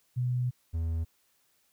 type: tone pair in turn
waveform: sine / triangle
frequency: 124.4 / 81.92 Hz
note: B2 / E2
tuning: +13 / -10 cents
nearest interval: perfect fifth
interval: 723 cents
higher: first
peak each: -26 dBFS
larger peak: neither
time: 0.16-0.51 / 0.73-1.05 s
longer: first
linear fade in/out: 20 ms
effects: white hiss -70 dBFS RMS until 1.72 s